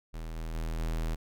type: tone with level steps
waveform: square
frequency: 40.37 Hz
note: E1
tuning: 35 cents flat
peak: -37 / -35 / -32 / -30 dBFS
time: 0.13-1.16 s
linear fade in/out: 20 ms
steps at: 0.36 / 0.54 / 0.79 s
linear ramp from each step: 10 ms
effects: none